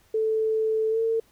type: tone with pitch glide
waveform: sine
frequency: 439.4 to 451.8 Hz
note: A4 to A4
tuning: -2 to +46 cents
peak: -21 dBFS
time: 0.14-1.2 s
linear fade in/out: 5 ms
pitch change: +48 cents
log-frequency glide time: 0.9-0.99 s
effects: pink hiss -61 dBFS RMS until 1.31 s